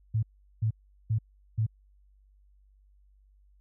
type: tone bursts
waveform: sine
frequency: 110 Hz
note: A2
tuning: in tune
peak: -23 dBFS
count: 4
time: 0.14-1.666 s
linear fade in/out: 10 ms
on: 89 ms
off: 390 ms
effects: added 49 Hz sine -58 dBFS peak until 3.6 s